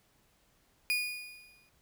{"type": "tone with exponential decay", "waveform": "35% pulse", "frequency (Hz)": 2455, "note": "D#7", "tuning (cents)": -24, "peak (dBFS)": -24, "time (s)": [0.9, 1.69], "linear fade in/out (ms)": 0, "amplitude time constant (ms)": 170, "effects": ["pink hiss -69 dBFS RMS until 1.81 s"]}